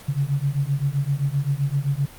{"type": "beating tone pair", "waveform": "sine", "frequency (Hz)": [136.5, 144.2], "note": ["C#3", "D3"], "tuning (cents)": [-26, -31], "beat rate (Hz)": 7.7, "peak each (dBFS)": -23, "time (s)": [0.08, 2.06], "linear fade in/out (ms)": 10, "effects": ["pink hiss -44 dBFS RMS until 2.18 s", "Opus 48 kbps"]}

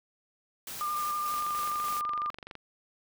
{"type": "noise with tremolo", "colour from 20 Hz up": "white", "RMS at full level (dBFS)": -40, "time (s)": [0.67, 2.01], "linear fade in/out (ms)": 2, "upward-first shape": "square", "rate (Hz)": 3.4, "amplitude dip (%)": 30}
{"type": "tone with vibrato", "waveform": "sine", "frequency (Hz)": 1200, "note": "D6", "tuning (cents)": 37, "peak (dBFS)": -29, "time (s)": [0.81, 2.3], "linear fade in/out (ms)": 0, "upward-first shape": "sine", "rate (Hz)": 12, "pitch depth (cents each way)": 17}
{"type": "click train", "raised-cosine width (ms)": 0.3, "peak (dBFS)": -26, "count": 30, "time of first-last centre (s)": [1.34, 2.553], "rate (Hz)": 23.9}
{"effects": []}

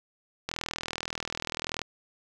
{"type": "click train", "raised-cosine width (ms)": 0.2, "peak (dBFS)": -14, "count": 55, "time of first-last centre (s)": [0.49, 1.817], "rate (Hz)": 40.7, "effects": []}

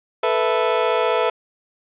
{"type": "chord", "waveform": "30% pulse", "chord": "A suspended second", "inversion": "none", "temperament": "just", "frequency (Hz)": [440, 495, 660], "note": ["A4", "B4", "E5"], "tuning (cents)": [0, 4, 2], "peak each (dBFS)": [-19, -18, -19], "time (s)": [0.23, 1.3], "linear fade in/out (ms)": 5, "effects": ["resampled to 8000 Hz", "8-bit"]}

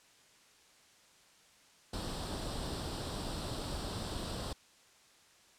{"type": "noise with comb filter", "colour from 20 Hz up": "pink", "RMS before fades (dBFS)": -39, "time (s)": [1.93, 4.53], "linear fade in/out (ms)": 5, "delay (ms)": 0.23, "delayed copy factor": 0.65, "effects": ["white hiss -63 dBFS RMS until 5.58 s", "low-pass 8000 Hz 12 dB/octave"]}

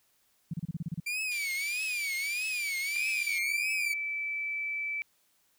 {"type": "tone bursts", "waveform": "sine", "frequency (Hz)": 163.9, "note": "E3", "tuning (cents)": -10, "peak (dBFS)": -30, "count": 9, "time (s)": [0.51, 1.001], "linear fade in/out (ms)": 5, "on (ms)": 27, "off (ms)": 31}
{"type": "tone with vibrato", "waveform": "40% pulse", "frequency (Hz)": 2349, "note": "D7", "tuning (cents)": 0, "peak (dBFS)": -30, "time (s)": [1.06, 3.94], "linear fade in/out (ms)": 10, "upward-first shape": "triangle", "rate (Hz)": 1.6, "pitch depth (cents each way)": 180}
{"type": "band-pass noise", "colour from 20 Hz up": "pink", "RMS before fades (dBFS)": -47, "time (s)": [1.31, 3.39], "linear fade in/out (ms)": 10, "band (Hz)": [2500, 6200], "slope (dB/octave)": 24}
{"type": "tone with pitch glide", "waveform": "sine", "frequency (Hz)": [2349, 2315], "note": ["D7", "D7"], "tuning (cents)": [0, -25], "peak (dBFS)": -31, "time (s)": [2.96, 5.02], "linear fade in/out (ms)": 0, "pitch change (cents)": -25, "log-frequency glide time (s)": [3.22, 4.04]}
{"effects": ["white hiss -70 dBFS RMS until 5.58 s"]}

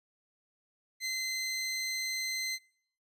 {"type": "tone", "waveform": "20% pulse", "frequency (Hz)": 2061, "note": "C7", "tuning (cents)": -27, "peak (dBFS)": -27, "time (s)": [1, 2.59], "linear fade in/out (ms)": 50, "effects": ["noise-tail reverb RT60 0.7 s tail -26 dB re dry", "resampled to 32000 Hz"]}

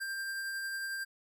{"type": "tone with tremolo", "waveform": "square", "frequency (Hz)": 1585, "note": "G6", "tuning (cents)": 19, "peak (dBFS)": -35, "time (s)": [0, 1.05], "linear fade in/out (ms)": 20, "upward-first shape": "triangle", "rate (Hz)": 11, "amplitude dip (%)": 25, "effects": []}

